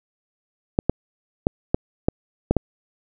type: clicks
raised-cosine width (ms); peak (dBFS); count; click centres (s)
2; -3; 7; 0.789 / 0.896 / 1.469 / 1.745 / 2.085 / 2.51 / 2.567
effects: none